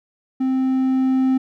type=tone with level ramp; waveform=triangle; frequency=261.6 Hz; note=C4; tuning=in tune; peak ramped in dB=-15 to -12 dBFS; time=0.4-1.38 s; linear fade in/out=10 ms; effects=none